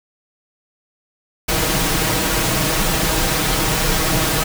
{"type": "noise with comb filter", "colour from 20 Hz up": "pink", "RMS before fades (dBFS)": -18, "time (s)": [1.48, 4.44], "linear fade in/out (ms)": 10, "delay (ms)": 6.3, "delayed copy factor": 0.65, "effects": []}